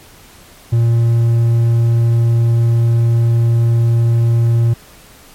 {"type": "tone", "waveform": "triangle", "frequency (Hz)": 116.54, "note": "A#2", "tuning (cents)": 0, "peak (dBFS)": -7, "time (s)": [0.72, 4.74], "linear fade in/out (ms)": 10, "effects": ["pink hiss -42 dBFS RMS until 5.34 s", "MP3 64 kbps"]}